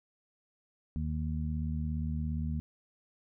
harmonic tone, 77.3 Hz, D#2, 11 cents flat, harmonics 1 / 2 / 3, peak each -33 / -36 / -38 dBFS, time 0.96-2.6 s, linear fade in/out 0 ms, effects none

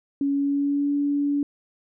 sine tone with pitch glide, 280 to 286.4 Hz, C#4 to D4, +18 to -43 cents, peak -20 dBFS, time 0.21-1.43 s, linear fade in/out 2 ms, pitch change +39 cents, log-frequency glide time 0.31-0.93 s, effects none

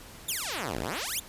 5% pulse exponential two-way sweep, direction down then up, 3859 to 46.64 to 3859 Hz, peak -20 dBFS, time 0.28-1.2 s, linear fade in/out 10 ms, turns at 0.79 s, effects pink hiss -48 dBFS RMS until 1.28 s + resampled to 32000 Hz

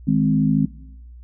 sine chord, Ab major, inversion second, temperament equal, 155.56 / 207.7 / 261.6 Hz, Eb3 / Ab3 / C4, 0 / 0 / 0 cents, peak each -19 dBFS, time 0.07-0.66 s, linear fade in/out 10 ms, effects noise-tail reverb RT60 0.9 s tail -20 dB re dry + added 60 Hz sine -38 dBFS peak until 1.23 s

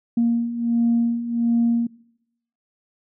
sine beating tone pair, 233.1 / 234.5 Hz, A#3 / A#3, 0 / +11 cents, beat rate 1.4 Hz, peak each -23 / -18 dBFS, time 0.17-1.87 s, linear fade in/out 5 ms, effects noise-tail reverb RT60 0.8 s tail -22 dB re dry + tanh soft clip ceiling -11 dBFS

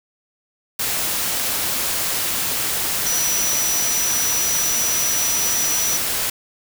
sine tone in noise, 5880 Hz, F#8, 12 cents flat, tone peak -20 dBFS, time 3.06-5.97 s, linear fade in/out 5 ms, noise white, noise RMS -22 dBFS, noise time 0.79-6.3 s, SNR -1 dB, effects none

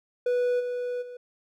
triangle tone with level steps, 491.7 Hz, B4, 8 cents flat, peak -20 / -26 / -36 dBFS, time 0.26-1.17 s, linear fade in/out 5 ms, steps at 0.59 / 1.01 s, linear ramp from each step 20 ms, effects none

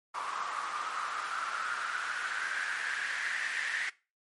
white noise with band-pass filter sweep, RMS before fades -35 dBFS, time 0.14-3.9 s, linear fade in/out 10 ms, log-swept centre 1100 to 1900 Hz, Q 6.8, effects noise-tail reverb RT60 0.3 s tail -20 dB re dry + MP3 48 kbps

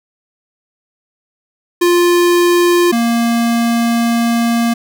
square tone pair in turn, 349.7 / 233.4 Hz, F4 / A#3, +2 / +2 cents, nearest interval perfect fifth, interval 700 cents, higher first, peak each -9 / -12 dBFS, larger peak first, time 1.81-2.92 / 2.92-4.74 s, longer second, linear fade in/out 10 ms, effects none

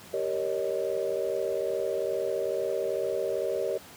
sine chord, Eb dominant seventh, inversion first, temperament just, 388.9 / 466.7 / 560 / 622.3 Hz, G4 / Bb4 / Db5 / Eb5, -14 / +2 / +18 / 0 cents, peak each -32 / -32 / -32 / -33 dBFS, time 0.13-3.78 s, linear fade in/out 10 ms, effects pink hiss -48 dBFS RMS until 3.96 s + high-pass 100 Hz 12 dB/octave

